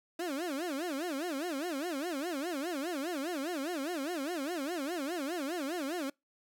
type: tone with vibrato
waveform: 30% pulse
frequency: 311.1 Hz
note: D#4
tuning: in tune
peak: -31 dBFS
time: 0.19-6.1 s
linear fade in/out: 5 ms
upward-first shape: sine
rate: 4.9 Hz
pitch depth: 270 cents each way
effects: noise-tail reverb RT60 0.2 s tail -26 dB re dry